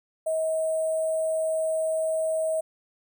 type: tone with sample-and-hold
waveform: sine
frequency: 639 Hz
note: D#5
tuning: 46 cents sharp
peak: -23 dBFS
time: 0.26-2.61 s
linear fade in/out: 10 ms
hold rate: 8820 Hz
effects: none